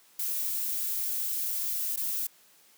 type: noise with dropouts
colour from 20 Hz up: violet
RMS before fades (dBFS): -31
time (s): 0.19-2.27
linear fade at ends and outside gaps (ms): 5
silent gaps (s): 1.962-1.972
effects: white hiss -60 dBFS RMS until 2.77 s + high-pass 150 Hz 12 dB/octave